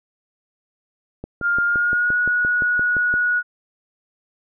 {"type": "click train", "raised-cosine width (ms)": 2, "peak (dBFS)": -17, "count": 12, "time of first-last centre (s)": [1.24, 3.14], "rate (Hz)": 5.79}
{"type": "tone with pitch glide", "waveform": "sine", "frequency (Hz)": [1405, 1458.8], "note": ["F6", "F#6"], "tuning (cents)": [10, -25], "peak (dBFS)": -16, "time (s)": [1.41, 3.43], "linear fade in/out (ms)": 50, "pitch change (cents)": 65, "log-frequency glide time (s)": [1.64, 2.15]}
{"effects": []}